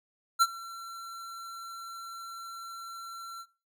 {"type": "tone with ADSR envelope", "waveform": "square", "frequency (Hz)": 1356, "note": "E6", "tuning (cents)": 49, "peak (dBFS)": -18, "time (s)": [0.39, 3.46], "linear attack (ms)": 29, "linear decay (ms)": 43, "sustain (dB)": -23, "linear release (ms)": 57, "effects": ["noise-tail reverb RT60 0.4 s tail -22 dB re dry"]}